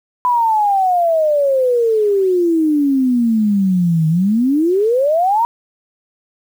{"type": "exponential two-way sweep", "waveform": "sine", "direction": "down then up", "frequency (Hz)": [1003, 155.56, 961], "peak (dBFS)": -11, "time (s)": [0.25, 5.45], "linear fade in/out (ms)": 0, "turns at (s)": 4.08, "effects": ["7-bit"]}